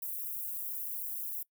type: high-pass noise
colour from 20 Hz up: white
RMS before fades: -38 dBFS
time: 0.02-1.43 s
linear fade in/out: 5 ms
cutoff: 12000 Hz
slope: 24 dB/octave
effects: noise-tail reverb RT60 0.1 s tail -22 dB re dry